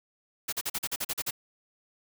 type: noise bursts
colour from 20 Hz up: white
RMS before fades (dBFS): -31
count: 10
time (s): 0.48-1.309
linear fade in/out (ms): 10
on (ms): 46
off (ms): 41
effects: none